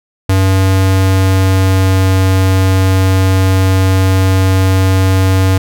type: tone with pitch glide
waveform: square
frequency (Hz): 95.4 to 94.69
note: G2 to F#2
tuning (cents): -47 to +41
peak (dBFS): -8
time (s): 0.29-5.58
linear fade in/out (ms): 5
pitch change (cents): -12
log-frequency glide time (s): 0.45-2.12
effects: none